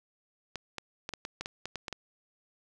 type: clicks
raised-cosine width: 0.2 ms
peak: -19 dBFS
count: 11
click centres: 0.557 / 0.783 / 1.091 / 1.137 / 1.251 / 1.41 / 1.459 / 1.656 / 1.757 / 1.882 / 1.927 s
effects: none